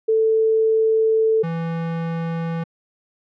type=tone pair in turn; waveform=sine / square; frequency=442.5 / 165.75 Hz; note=A4 / E3; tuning=+10 / +10 cents; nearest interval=octave + perfect fourth; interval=1700 cents; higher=first; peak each=-14 / -23 dBFS; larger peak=first; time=0.08-1.43 / 1.43-2.64 s; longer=first; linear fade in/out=10 ms; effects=low-pass 2000 Hz 12 dB/octave